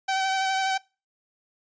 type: tone with vibrato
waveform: sawtooth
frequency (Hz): 767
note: G5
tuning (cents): -38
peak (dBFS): -19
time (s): 0.08-0.78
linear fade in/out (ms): 10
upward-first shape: sine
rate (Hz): 12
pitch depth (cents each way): 17
effects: noise-tail reverb RT60 0.3 s tail -23 dB re dry + resampled to 16000 Hz